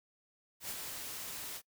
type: noise with ADSR envelope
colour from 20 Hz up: white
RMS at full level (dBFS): -39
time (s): 0.6-1.62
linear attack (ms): 100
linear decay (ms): 33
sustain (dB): -4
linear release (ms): 59
effects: noise-tail reverb RT60 0.1 s tail -23 dB re dry